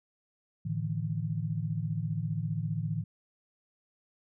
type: chord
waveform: sine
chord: A suspended fourth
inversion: none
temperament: equal with one note detuned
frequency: 110 / 149.83 / 164.81 Hz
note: A2 / D3 / E3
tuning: 0 / +35 / 0 cents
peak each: -34 dBFS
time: 0.65-3.04 s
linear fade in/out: 10 ms
effects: none